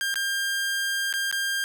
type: tone with dropouts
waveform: sawtooth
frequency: 1600 Hz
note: G6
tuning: 35 cents sharp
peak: -21 dBFS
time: 0.01-1.64 s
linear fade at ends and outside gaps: 0 ms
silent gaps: 0.141-0.157 / 1.127-1.138 / 1.313-1.326 s
effects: none